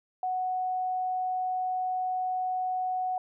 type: tone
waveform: sine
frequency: 740 Hz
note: F#5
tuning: in tune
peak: -27 dBFS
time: 0.23-3.18 s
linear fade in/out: 2 ms
effects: none